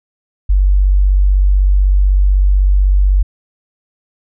sine tone, 48 Hz, G1, 36 cents flat, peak -7 dBFS, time 0.49-3.23 s, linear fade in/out 10 ms, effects none

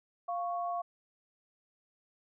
sine tone pair together, 698.4 / 1108.7 Hz, F5 / C#6, 0 / 0 cents, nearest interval minor sixth, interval 800 cents, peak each -33 / -38 dBFS, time 0.28-0.82 s, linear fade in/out 10 ms, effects none

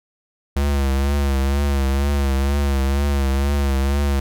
square tone with vibrato, 69.3 Hz, C#2, in tune, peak -17 dBFS, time 0.56-4.2 s, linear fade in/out 5 ms, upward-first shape triangle, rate 2.1 Hz, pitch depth 65 cents each way, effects none

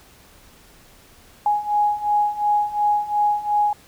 sine beating tone pair, 830 / 832.8 Hz, G#5 / G#5, -1 / +5 cents, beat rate 2.8 Hz, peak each -22 / -19 dBFS, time 1.46-3.73 s, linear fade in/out 2 ms, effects pink hiss -50 dBFS RMS until 3.87 s

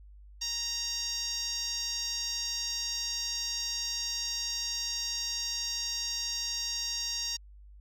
10% pulse tone with band-pass filter, 932.3 Hz, A#5, in tune, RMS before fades -34 dBFS, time 0.41-7.37 s, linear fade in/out 10 ms, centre 5700 Hz, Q 3.1, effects added 50 Hz sine -49 dBFS peak until 7.8 s

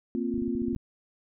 sine chord, Bb suspended second, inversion none, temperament equal, 233.1 / 261.6 / 349.2 Hz, Bb3 / C4 / F4, 0 / 0 / 0 cents, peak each -30 / -31 / -33 dBFS, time 0.15-0.75 s, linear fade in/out 0 ms
clicks, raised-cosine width 5 ms, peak -27 dBFS, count 9, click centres 0.341 / 0.379 / 0.42 / 0.479 / 0.552 / 0.619 / 0.683 / 0.729 / 0.763 s
effects none

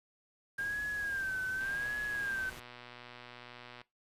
sine tone with vibrato, 1600 Hz, G6, 35 cents sharp, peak -33 dBFS, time 0.58-2.5 s, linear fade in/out 10 ms, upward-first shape sine, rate 0.88 Hz, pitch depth 92 cents each way
pink noise, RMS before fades -50 dBFS, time 0.58-2.6 s, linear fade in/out 5 ms
click train, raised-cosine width 0.3 ms, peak -33 dBFS, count 270, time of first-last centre 1.61-3.815 s, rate 122 Hz
effects noise-tail reverb RT60 0.2 s tail -20 dB re dry + resampled to 32000 Hz

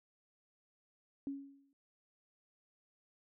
sine tone with exponential decay, 277.2 Hz, C#4, in tune, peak -35 dBFS, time 1.27-1.73 s, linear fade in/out 1 ms, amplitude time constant 100 ms, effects none

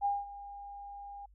sine tone with ADSR envelope, 807 Hz, G#5, 50 cents flat, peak -26 dBFS, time 0.01-1.26 s, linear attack 40 ms, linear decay 200 ms, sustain -17 dB, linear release 7 ms, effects added 50 Hz sine -58 dBFS peak until 1.34 s

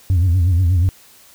sine tone with vibrato, 88.9 Hz, F2, 31 cents sharp, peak -9 dBFS, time 0.1-0.89 s, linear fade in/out 0 ms, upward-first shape sine, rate 8.3 Hz, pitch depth 120 cents each way, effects tanh soft clip ceiling -10 dBFS + white hiss -47 dBFS RMS until 1.34 s

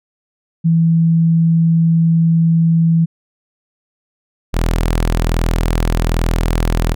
sine / sawtooth tone pair in turn, 164.9 / 41.23 Hz, E3 / E1, +1 / +1 cents, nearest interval 2 octaves, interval 2400 cents, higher first, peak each -9 dBFS, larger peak neither, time 0.64-3.06 / 4.53-6.95 s, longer neither, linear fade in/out 20 ms, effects none

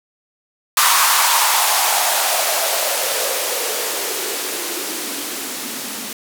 violet noise with band-pass filter sweep, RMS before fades -19 dBFS, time 0.77-6.13 s, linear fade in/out 2 ms, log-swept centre 1100 to 220 Hz, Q 4.2, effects none

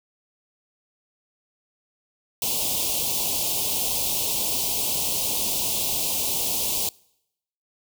white band-stop noise, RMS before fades -25 dBFS, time 2.42-6.89 s, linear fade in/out 2 ms, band 980 to 2600 Hz, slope 48 dB/octave, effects noise-tail reverb RT60 0.8 s tail -25 dB re dry

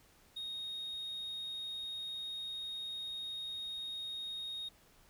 triangle tone, 3729 Hz, A#7, in tune, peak -37 dBFS, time 0.36-4.69 s, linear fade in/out 10 ms, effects tanh soft clip ceiling -34 dBFS + pink hiss -65 dBFS RMS until 5.09 s

